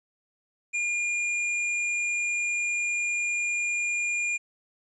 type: tone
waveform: square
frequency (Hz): 2415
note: D7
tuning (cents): +48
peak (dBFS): -26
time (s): 0.73-4.38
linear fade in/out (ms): 20
effects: resampled to 22050 Hz + 11-bit